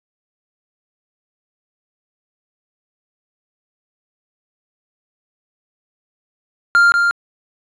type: tone with echo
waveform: triangle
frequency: 1396.9 Hz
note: F6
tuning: in tune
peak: -6 dBFS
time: 6.75-6.92 s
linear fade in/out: 0 ms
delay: 190 ms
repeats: 1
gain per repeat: -4 dB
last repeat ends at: 7.11 s
effects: resampled to 22050 Hz